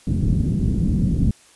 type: low-pass noise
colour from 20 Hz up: white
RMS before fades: -19 dBFS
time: 0.07-1.31 s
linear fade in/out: 2 ms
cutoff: 210 Hz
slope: 24 dB/octave
effects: white hiss -51 dBFS RMS until 1.55 s + resampled to 24000 Hz